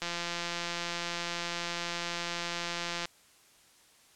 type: click train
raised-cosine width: 0.2 ms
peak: -17 dBFS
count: 523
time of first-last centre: 0.02-3.055 s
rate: 172 Hz
effects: white hiss -61 dBFS RMS until 4.15 s + low-pass 10000 Hz 12 dB/octave